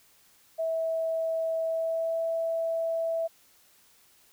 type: tone with pitch glide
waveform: sine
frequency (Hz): 651 to 658.2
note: E5 to E5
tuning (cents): -22 to -3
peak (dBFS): -26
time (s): 0.58-3.28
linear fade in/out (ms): 20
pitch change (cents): +19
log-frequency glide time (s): 1.65-2.21
effects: white hiss -61 dBFS RMS until 4.32 s